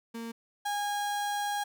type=tone pair in turn; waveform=35% pulse; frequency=230 / 819.6 Hz; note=A#3 / G#5; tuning=-23 / -23 cents; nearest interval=octave + minor seventh; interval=2200 cents; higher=second; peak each=-35 / -28 dBFS; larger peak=second; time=0.14-0.32 / 0.65-1.64 s; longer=second; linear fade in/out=10 ms; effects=none